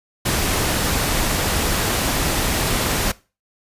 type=noise; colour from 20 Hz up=pink; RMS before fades=-20 dBFS; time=0.25-3.12 s; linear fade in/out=10 ms; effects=noise-tail reverb RT60 0.3 s tail -20 dB re dry + resampled to 32000 Hz